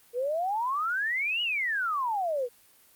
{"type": "exponential two-way sweep", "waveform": "sine", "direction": "up then down", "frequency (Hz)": [466.2, 2960, 466.2], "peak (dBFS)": -26, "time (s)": [0.13, 2.49], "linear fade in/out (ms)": 50, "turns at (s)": 1.42, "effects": ["white hiss -59 dBFS RMS until 2.95 s", "Opus 24 kbps"]}